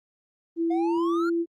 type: tone with pitch glide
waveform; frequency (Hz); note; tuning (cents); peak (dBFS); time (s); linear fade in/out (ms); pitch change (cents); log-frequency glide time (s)
sine; 332.9 to 337.5; E4 to E4; +17 to +41; -22; 0.56-1.46; 50; +24; 0.73-0.89
type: exponential sweep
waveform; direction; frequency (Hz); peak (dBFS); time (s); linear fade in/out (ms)
triangle; up; 698.5 to 1439; -28; 0.7-1.3; 10
effects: Opus 32 kbps